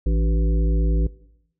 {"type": "harmonic tone with a mistuned harmonic", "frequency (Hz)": 54.8, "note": "A1", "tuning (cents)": -6, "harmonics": [1, 3, 5, 7, 9], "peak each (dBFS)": [-17, -27, -31, -34, -36], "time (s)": [0.06, 1.07], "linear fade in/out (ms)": 5, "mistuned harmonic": 5, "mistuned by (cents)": 99, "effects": ["noise-tail reverb RT60 0.8 s tail -20 dB re dry"]}